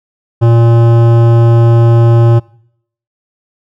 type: tone with hard clipping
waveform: sine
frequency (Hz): 116.54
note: A#2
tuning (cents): 0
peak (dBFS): -6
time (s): 0.41-2.4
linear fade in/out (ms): 20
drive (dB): 15
effects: noise-tail reverb RT60 0.7 s tail -24 dB re dry